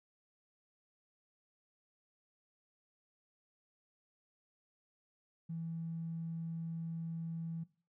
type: tone with tanh clipping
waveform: triangle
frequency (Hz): 164.81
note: E3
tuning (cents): 0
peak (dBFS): -38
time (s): 5.49-7.64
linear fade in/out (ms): 10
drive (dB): 2
effects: noise-tail reverb RT60 0.4 s tail -19 dB re dry